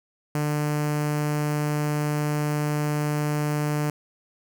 sawtooth tone with notch filter, 149 Hz, D3, 25 cents sharp, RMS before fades -25 dBFS, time 0.35-3.9 s, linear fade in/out 2 ms, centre 3600 Hz, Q 1.6, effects 10-bit

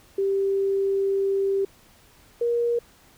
sine tone pair in turn, 392 / 473.2 Hz, G4 / A#4, 0 / +26 cents, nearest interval minor third, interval 326 cents, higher second, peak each -20 dBFS, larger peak neither, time 0.18-1.65 / 2.41-2.79 s, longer first, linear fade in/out 5 ms, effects pink hiss -55 dBFS RMS until 3.17 s

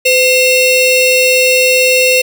40% pulse ring-modulated tone, 1609 Hz, G6, 45 cents sharp, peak -3 dBFS, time 0.05-2.22 s, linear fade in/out 10 ms, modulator 1100 Hz, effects none

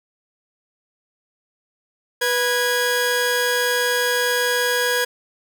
sawtooth tone pair together, 490.5 / 1650 Hz, B4 / G#6, -12 / -12 cents, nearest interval octave + major sixth, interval 2100 cents, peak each -17 dBFS, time 2.21-5.05 s, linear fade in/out 10 ms, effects none

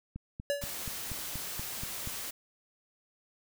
click train, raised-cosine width 5 ms, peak -27 dBFS, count 9, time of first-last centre 0.16-2.074 s, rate 4.18 Hz
square tone with exponential decay, 570 Hz, C#5, 48 cents sharp, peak -26 dBFS, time 0.5-0.78 s, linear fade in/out 0 ms, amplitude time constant 59 ms
white noise, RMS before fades -39 dBFS, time 0.61-2.31 s, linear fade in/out 10 ms
effects none

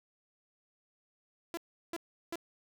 sawtooth tone bursts, 337.3 Hz, E4, 40 cents sharp, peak -32 dBFS, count 3, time 1.54-2.356 s, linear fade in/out 0 ms, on 32 ms, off 360 ms, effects none

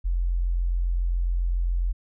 sine tone, 43.65 Hz, F1, in tune, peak -21 dBFS, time 0.04-1.93 s, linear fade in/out 20 ms, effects none

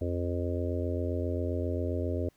harmonic tone, 87.5 Hz, F2, 4 cents sharp, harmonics 1 / 3 / 4 / 5 / 6 / 7, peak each -31 / -36 / -37 / -38 / -39 / -39 dBFS, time 0.01-2.29 s, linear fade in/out 5 ms, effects pink hiss -68 dBFS RMS until 2.36 s

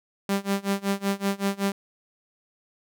sawtooth tone with tremolo, 197.9 Hz, G3, 17 cents sharp, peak -17 dBFS, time 0.29-1.72 s, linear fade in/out 2 ms, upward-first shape sine, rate 5.3 Hz, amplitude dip 95%, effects none

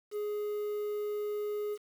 triangle tone with quantisation, 417.5 Hz, G#4, 9 cents sharp, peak -30 dBFS, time 0.11-1.78 s, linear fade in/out 50 ms, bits 9, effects none

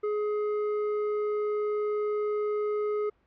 sine tone with hard clipping, 419.8 Hz, G#4, 19 cents sharp, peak -28 dBFS, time 0.03-3.1 s, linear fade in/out 10 ms, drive 8 dB, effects pink hiss -68 dBFS RMS until 3.26 s + low-pass 2000 Hz 12 dB/octave

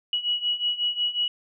sine beating tone pair, 2919 / 2924.5 Hz, F#7 / F#7, -24 / -21 cents, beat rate 5.5 Hz, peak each -28 / -25 dBFS, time 0.13-1.28 s, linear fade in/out 2 ms, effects none

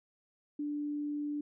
sine tone, 293.7 Hz, D4, in tune, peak -33 dBFS, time 0.59-1.41 s, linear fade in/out 5 ms, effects none

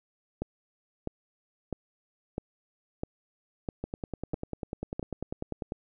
two click trains, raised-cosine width 2 ms, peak -18 / -20 dBFS, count 8 / 20, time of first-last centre 0.42-4.995 / 3.84-5.721 s, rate 1.53 / 10.1 Hz, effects none

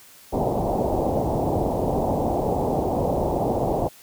white low-pass noise, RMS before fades -23 dBFS, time 0.32-3.89 s, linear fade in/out 20 ms, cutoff 830 Hz, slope 48 dB/octave, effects white hiss -49 dBFS RMS until 4.02 s

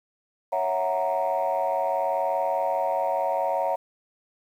sine chord, F# dominant seventh, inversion second, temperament equal, 554.4 / 659.3 / 740 / 932.3 Hz, C#5 / E5 / F#5 / A#5, 0 / 0 / 0 / 0 cents, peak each -27 dBFS, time 0.52-3.76 s, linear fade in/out 10 ms, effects tanh soft clip ceiling -16 dBFS + 9-bit

